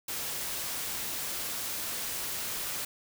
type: noise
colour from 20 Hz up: white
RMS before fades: -35 dBFS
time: 0.08-2.85 s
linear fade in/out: 5 ms
effects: none